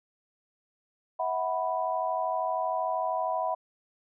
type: chord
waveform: sine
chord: E suspended second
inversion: none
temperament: equal with one note detuned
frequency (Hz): 647.2 / 740 / 987.8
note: E5 / F#5 / B5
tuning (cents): -32 / 0 / 0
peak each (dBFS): -31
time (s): 1.19-3.55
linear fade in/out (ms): 10
effects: none